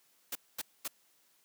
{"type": "noise bursts", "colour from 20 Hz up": "white", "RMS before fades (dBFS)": -37, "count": 3, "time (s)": [0.32, 0.879], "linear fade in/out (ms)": 5, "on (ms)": 33, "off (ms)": 230, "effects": ["white hiss -69 dBFS RMS until 1.44 s", "high-pass 150 Hz 12 dB/octave"]}